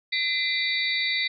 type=tone cluster; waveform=sine; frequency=2037 / 2384 / 3649 / 3910 / 4531 Hz; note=C7 / D7 / A#7 / B7 / C#8; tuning=-47 / +25 / -38 / -18 / +37 cents; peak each=-26 / -33 / -32 / -29 / -32 dBFS; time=0.12-1.28 s; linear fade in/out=10 ms; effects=none